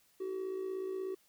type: tone with amplitude modulation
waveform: triangle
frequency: 378.6 Hz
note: F#4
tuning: 40 cents sharp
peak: -30 dBFS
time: 0.2-1.15 s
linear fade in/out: 10 ms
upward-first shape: sine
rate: 56.6 Hz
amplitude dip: 65%
effects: tanh soft clip ceiling -28 dBFS + white hiss -69 dBFS RMS until 1.28 s